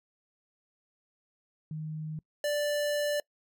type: tone pair in turn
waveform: sine / square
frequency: 155.56 / 587.3 Hz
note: D#3 / D5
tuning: 0 / 0 cents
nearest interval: octave + major seventh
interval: 2300 cents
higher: second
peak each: -34 / -28 dBFS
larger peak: second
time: 1.71-2.19 / 2.44-3.2 s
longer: second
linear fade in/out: 2 ms
effects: noise-tail reverb RT60 0.1 s tail -25 dB re dry